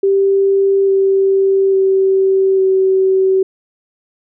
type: tone with pitch steps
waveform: sine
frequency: 392 / 388.2 / 384.4 / 380.6 Hz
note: G4 / G4 / G4 / F#4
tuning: 0 / -17 / -34 / +49 cents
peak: -9 dBFS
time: 0.03-3.43 s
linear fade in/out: 5 ms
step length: 850 ms
effects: none